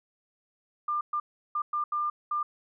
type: tone bursts at uneven times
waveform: sine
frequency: 1198 Hz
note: D6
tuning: 34 cents sharp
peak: -26 dBFS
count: 6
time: 0.88-1.01 / 1.13-1.2 / 1.55-1.62 / 1.73-1.84 / 1.92-2.1 / 2.31-2.43 s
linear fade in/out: 5 ms
effects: none